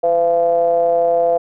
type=ring-modulated tone; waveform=triangle; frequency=87.31 Hz; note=F2; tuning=in tune; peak=-7 dBFS; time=0.03-1.38 s; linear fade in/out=10 ms; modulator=595 Hz; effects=none